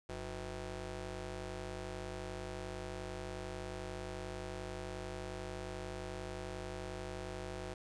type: ring-modulated tone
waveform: 15% pulse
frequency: 136.9 Hz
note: C#3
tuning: 21 cents flat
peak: -32 dBFS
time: 0.09-7.74 s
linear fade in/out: 5 ms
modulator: 231 Hz
effects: resampled to 22050 Hz